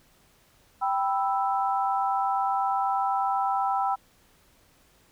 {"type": "chord", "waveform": "sine", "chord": "E minor", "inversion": "first", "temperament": "equal", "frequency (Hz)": [784, 987.8, 1318.5], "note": ["G5", "B5", "E6"], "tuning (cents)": [0, 0, 0], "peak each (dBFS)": [-25, -29, -30], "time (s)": [0.81, 3.96], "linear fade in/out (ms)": 20, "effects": ["pink hiss -61 dBFS RMS until 5.11 s"]}